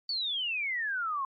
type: exponential sweep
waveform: sine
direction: down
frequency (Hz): 4588 to 1046.5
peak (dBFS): -29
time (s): 0.09-1.25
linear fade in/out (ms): 2
effects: MP3 48 kbps